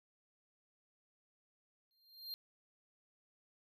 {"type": "tone with exponential growth", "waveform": "square", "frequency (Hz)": 4192, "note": "C8", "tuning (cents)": 2, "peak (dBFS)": -40, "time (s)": [1.91, 2.34], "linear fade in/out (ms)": 0, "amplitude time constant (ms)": 92, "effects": []}